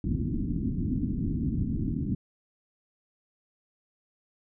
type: low-pass noise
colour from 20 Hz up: white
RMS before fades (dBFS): -29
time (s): 0.04-2.15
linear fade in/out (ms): 2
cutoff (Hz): 290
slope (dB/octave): 48
effects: none